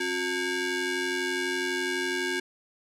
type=ring-modulated tone; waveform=sawtooth; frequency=630 Hz; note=D#5; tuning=21 cents sharp; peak=-20 dBFS; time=0-2.4 s; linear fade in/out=5 ms; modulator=991 Hz; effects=low-pass 9000 Hz 12 dB/octave